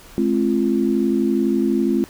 sine tone cluster, 213.4 / 265.4 / 343 Hz, G#3 / C4 / F4, +47 / +25 / -31 cents, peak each -20 dBFS, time 0.18-2.04 s, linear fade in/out 0 ms, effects pink hiss -44 dBFS RMS until 2.09 s

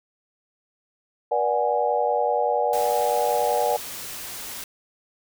sine chord, G# half-diminished seventh, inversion first, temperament equal with one note detuned, 482.3 / 587.3 / 740 / 830.6 Hz, B4 / D5 / F#5 / G#5, -41 / 0 / 0 / 0 cents, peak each -25 dBFS, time 1.31-3.77 s, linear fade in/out 10 ms
white noise, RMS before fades -35 dBFS, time 2.73-4.64 s, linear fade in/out 2 ms
effects none

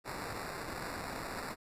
white noise with sample-and-hold, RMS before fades -41 dBFS, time 0.04-1.56 s, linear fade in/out 50 ms, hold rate 3150 Hz, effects resampled to 32000 Hz

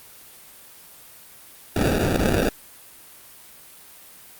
white noise with sample-and-hold, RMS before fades -20 dBFS, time 1.76-2.49 s, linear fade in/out 2 ms, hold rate 1050 Hz, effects white hiss -46 dBFS RMS until 4.39 s + Opus 32 kbps

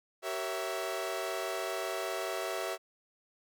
sawtooth chord, G diminished seventh, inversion none, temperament equal with one note detuned, 382.2 / 466.2 / 554.4 / 659.3 Hz, G4 / Bb4 / Db5 / Fb5, -44 / 0 / 0 / 0 cents, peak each -35 / -38 / -37 / -33 dBFS, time 0.22-2.78 s, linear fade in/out 50 ms, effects none

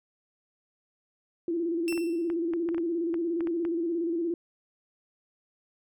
sine tone with vibrato, 336.6 Hz, E4, 36 cents sharp, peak -26 dBFS, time 1.48-4.34 s, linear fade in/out 2 ms, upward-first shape square, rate 17 Hz, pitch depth 55 cents each way
sawtooth tone with exponential decay, 2686 Hz, E7, 32 cents sharp, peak -28 dBFS, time 1.88-2.34 s, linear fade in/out 0 ms, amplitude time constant 100 ms
clicks, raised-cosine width 0.5 ms, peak -26 dBFS, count 11, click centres 1.926 / 1.977 / 2.301 / 2.536 / 2.689 / 2.746 / 2.781 / 3.142 / 3.407 / 3.472 / 3.651 s
effects none

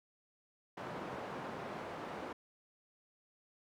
white band-pass noise, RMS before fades -44 dBFS, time 0.77-2.33 s, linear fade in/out 5 ms, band 120 to 960 Hz, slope 12 dB/octave, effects none

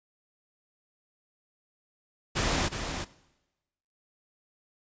pink noise with echo, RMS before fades -27 dBFS, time 2.35-2.69 s, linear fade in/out 20 ms, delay 360 ms, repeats 1, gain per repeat -7 dB, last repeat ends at 3.05 s, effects noise-tail reverb RT60 1.0 s tail -19 dB re dry + resampled to 16000 Hz

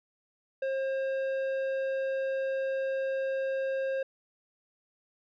sine tone with tanh clipping, 535 Hz, C5, 38 cents sharp, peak -30 dBFS, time 0.62-4.03 s, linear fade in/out 5 ms, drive 10 dB, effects none

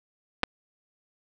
clicks, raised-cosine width 0.3 ms, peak -8 dBFS, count 2, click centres 0.433 / 0.437 s, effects none

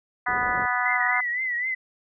harmonic tone, 246.9 Hz, B3, in tune, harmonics 3 / 4 / 5 / 6 / 7 / 8, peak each -29 / -29 / -29 / -29 / -29 / -29 dBFS, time 0.26-1.21 s, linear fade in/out 10 ms
white low-pass noise, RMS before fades -38 dBFS, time 0.28-0.66 s, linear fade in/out 5 ms, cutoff 590 Hz, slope 48 dB/octave
sine tone with vibrato, 1988 Hz, B6, 11 cents sharp, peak -24 dBFS, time 0.85-1.75 s, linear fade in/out 10 ms, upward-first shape triangle, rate 3.9 Hz, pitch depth 97 cents each way
effects none

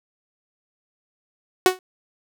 sawtooth tone with exponential decay, 370 Hz, F#4, in tune, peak -5 dBFS, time 1.66-1.79 s, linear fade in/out 1 ms, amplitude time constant 27 ms, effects none

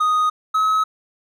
triangle tone pair in turn, 1244.5 / 1281.7 Hz, D#6 / E6, 0 / -49 cents, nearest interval minor second, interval 51 cents, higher second, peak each -13 dBFS, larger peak neither, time 0-0.3 / 0.54-0.84 s, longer neither, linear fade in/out 10 ms, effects none

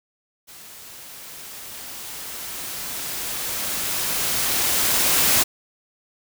white noise with level ramp, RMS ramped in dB -43 to -17 dBFS, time 0.47-5.44 s, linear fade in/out 20 ms, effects none

